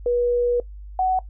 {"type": "tone pair in turn", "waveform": "sine", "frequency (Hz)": [484.2, 747.5], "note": ["B4", "F#5"], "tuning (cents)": [-34, 17], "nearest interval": "minor sixth", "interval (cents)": 751, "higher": "second", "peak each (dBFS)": -17, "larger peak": "neither", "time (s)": [[0.06, 0.6], [0.99, 1.19]], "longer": "first", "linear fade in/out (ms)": 2, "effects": ["noise-tail reverb RT60 0.1 s tail -18 dB re dry", "added 50 Hz sine -35 dBFS peak until 1.29 s"]}